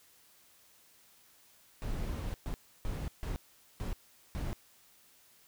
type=noise bursts at uneven times; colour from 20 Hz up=brown; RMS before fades=-36 dBFS; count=6; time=1.82-2.34 / 2.46-2.54 / 2.85-3.08 / 3.23-3.36 / 3.8-3.93 / 4.35-4.53 s; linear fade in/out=0 ms; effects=white hiss -63 dBFS RMS until 5.47 s